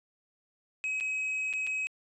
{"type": "tone with dropouts", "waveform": "triangle", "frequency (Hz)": 2545, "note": "D#7", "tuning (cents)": 39, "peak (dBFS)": -28, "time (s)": [0.84, 1.87], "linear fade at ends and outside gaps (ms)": 0, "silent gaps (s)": [[1.001, 1.008], [1.529, 1.536], [1.667, 1.672]], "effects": ["resampled to 24000 Hz"]}